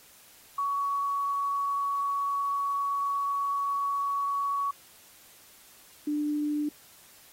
sine tone pair in turn, 1123 / 296.8 Hz, C#6 / D4, +22 / +18 cents, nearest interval octave + major seventh, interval 2304 cents, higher first, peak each -26 dBFS, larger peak neither, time 0.58-4.71 / 6.07-6.69 s, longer first, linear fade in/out 5 ms, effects white hiss -55 dBFS RMS until 7.32 s + AAC 48 kbps

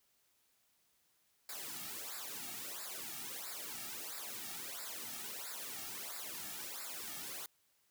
white noise with flanger, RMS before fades -45 dBFS, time 1.49-7.46 s, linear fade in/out 2 ms, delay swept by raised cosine 0.32 to 2.02 ms, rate 1.5 Hz, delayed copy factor -0.95, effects white hiss -75 dBFS RMS until 7.9 s

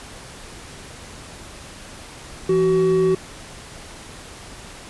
triangle tone pair together, 167.8 / 376.7 Hz, E3 / F#4, +31 / +31 cents, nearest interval octave + major second, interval 1400 cents, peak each -21 / -13 dBFS, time 2.49-3.15 s, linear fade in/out 5 ms, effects pink hiss -39 dBFS RMS until 4.89 s + resampled to 24000 Hz

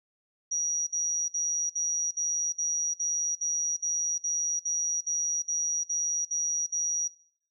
sine tone bursts, 5770 Hz, F#8, 44 cents flat, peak -26 dBFS, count 16, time 0.51-7.08 s, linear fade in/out 10 ms, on 360 ms, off 54 ms, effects noise-tail reverb RT60 0.6 s tail -21 dB re dry

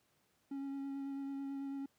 triangle tone with vibrato, 275.6 Hz, C#4, 10 cents flat, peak -37 dBFS, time 0.51-1.86 s, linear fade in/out 5 ms, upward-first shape sine, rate 9.1 Hz, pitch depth 14 cents each way, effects pink hiss -75 dBFS RMS until 1.98 s + high-pass 100 Hz 12 dB/octave

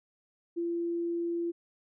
sine tone, 340.9 Hz, F4, 42 cents flat, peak -29 dBFS, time 0.56-1.52 s, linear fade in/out 20 ms, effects none

